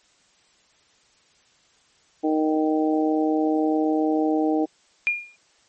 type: harmonic tone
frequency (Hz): 155.56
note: D#3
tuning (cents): 0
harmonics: 2 / 3 / 4 / 5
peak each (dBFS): -20 / -26 / -29 / -28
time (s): 2.23-4.66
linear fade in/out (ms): 20
type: tone with exponential decay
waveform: sine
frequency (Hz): 2415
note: D7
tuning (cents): +48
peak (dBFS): -15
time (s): 5.07-5.36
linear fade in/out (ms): 0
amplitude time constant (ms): 62
effects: white hiss -60 dBFS RMS until 5.68 s + MP3 32 kbps